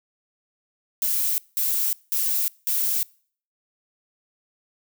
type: noise bursts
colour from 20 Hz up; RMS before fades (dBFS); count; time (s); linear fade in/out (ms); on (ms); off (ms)
violet; -23; 4; 1.02-3.03; 0; 360; 190
effects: noise-tail reverb RT60 0.5 s tail -25 dB re dry